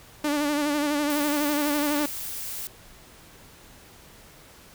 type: tone with vibrato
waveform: sawtooth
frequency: 293.7 Hz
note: D4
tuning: in tune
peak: -19 dBFS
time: 0.24-2.06 s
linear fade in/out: 5 ms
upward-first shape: sine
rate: 12 Hz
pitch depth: 49 cents each way
type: noise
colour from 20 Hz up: blue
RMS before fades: -34 dBFS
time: 1.1-2.67 s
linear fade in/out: 0 ms
effects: pink hiss -50 dBFS RMS until 4.74 s